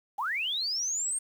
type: linear sweep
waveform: sine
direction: up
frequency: 744 to 8690 Hz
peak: -28 dBFS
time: 0.18-1.19 s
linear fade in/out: 10 ms
effects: 9-bit